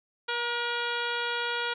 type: harmonic tone with a mistuned harmonic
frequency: 477.5 Hz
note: A#4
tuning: 42 cents sharp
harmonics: 1 / 2 / 3 / 4 / 5 / 6 / 7 / 8 / 9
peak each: -36 / -35 / -32 / -40 / -39 / -40 / -37 / -44 / -46 dBFS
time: 0.28-1.74 s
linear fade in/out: 10 ms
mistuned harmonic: 2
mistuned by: -21 cents
effects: none